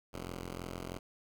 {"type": "tone pair together", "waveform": "5% pulse", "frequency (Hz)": [43.1, 92.5], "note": ["F1", "F#2"], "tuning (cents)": [-22, 0], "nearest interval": "octave + minor second", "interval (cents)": 1322, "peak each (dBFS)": [-30, -36], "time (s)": [0.13, 0.99], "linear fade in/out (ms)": 10, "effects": []}